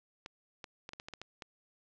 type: clicks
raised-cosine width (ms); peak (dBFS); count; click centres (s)
0.2; -26; 9; 0.261 / 0.642 / 0.891 / 0.934 / 0.999 / 1.085 / 1.137 / 1.216 / 1.422
effects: low-pass 6000 Hz 12 dB/octave + 11-bit